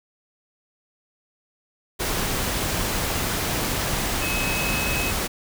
sine tone in noise, 2563 Hz, E7, 49 cents flat, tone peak -27 dBFS, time 4.21-5.12 s, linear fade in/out 20 ms, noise pink, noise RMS -25 dBFS, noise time 1.99-5.28 s, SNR -5 dB, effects none

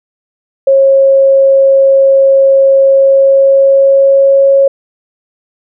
sine tone with pitch glide, 543 to 548.7 Hz, C#5 to C#5, -36 to -18 cents, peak -3 dBFS, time 0.67-4.68 s, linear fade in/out 5 ms, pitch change +18 cents, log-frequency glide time 2.81-4.47 s, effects none

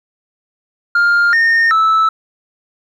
sine tone with pitch steps, 1404 / 1832 / 1311 Hz, F6 / A#6 / E6, +9 / -31 / -10 cents, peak -6 dBFS, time 0.95-2.09 s, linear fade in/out 5 ms, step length 380 ms, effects tanh soft clip ceiling -8 dBFS + 8-bit

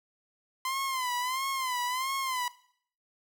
sawtooth tone with vibrato, 1031 Hz, C6, 26 cents flat, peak -26 dBFS, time 0.65-2.48 s, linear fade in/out 2 ms, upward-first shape sine, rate 1.5 Hz, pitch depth 93 cents each way, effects noise-tail reverb RT60 0.6 s tail -18 dB re dry

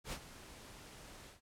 pink noise with ADSR envelope, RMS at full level -41 dBFS, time 0.04-1.41 s, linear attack 81 ms, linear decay 61 ms, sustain -13 dB, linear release 140 ms, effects low-pass 11000 Hz 12 dB/octave

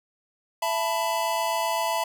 square chord, E suspended fourth, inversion none, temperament equal with one note detuned, 667.3 / 880 / 987.8 Hz, E5 / A5 / B5, +21 / 0 / 0 cents, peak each -29 dBFS, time 0.62-2.04 s, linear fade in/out 5 ms, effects none

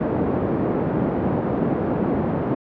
white band-pass noise, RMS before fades -22 dBFS, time 0-2.55 s, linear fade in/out 10 ms, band 120 to 390 Hz, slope 12 dB/octave, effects low-pass 2000 Hz 12 dB/octave

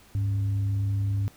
sine tone with frequency modulation, 101.5 Hz, G#2, 39 cents flat, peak -23 dBFS, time 0.15-1.28 s, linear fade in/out 0 ms, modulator 174 Hz, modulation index 0.23, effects pink hiss -55 dBFS RMS until 1.36 s

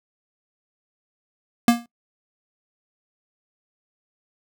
square tone with exponential decay, 236.4 Hz, A#3, 24 cents sharp, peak -9 dBFS, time 1.68-1.86 s, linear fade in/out 2 ms, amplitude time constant 37 ms, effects noise-tail reverb RT60 0.1 s tail -20 dB re dry

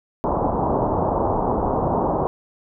white low-pass noise, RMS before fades -21 dBFS, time 0.24-2.27 s, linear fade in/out 0 ms, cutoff 1000 Hz, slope 48 dB/octave, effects none

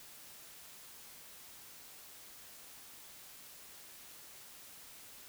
silence, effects white hiss -54 dBFS RMS until 5.28 s

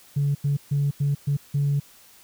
sine tone bursts at uneven times, 142.4 Hz, C#3, 47 cents sharp, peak -18 dBFS, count 6, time 0.16-0.35 / 0.44-0.57 / 0.71-0.91 / 1-1.15 / 1.27-1.37 / 1.54-1.8 s, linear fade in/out 10 ms, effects tanh soft clip ceiling -16 dBFS + white hiss -52 dBFS RMS until 2.23 s

